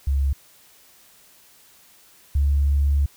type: tone pair in turn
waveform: sine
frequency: 68.9 / 70.96 Hz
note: C#2 / C#2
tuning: -10 / +41 cents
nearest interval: minor second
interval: 51 cents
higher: second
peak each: -17 / -15 dBFS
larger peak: second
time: 0.07-0.33 / 2.35-3.06 s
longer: second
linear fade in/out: 5 ms
effects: tanh soft clip ceiling -11 dBFS + white hiss -53 dBFS RMS until 3.16 s